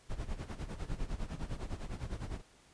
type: noise with tremolo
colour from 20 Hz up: brown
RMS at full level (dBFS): -36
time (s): 0.09-2.42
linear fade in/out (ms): 20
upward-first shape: sine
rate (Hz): 9.9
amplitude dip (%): 80
effects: pink hiss -63 dBFS RMS until 2.73 s + resampled to 22050 Hz